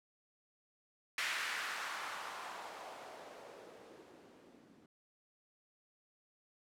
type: noise with low-pass filter sweep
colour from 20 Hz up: violet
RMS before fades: -45 dBFS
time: 1.18-4.86 s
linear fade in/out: 2 ms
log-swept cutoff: 2000 to 230 Hz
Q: 1.8
effects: none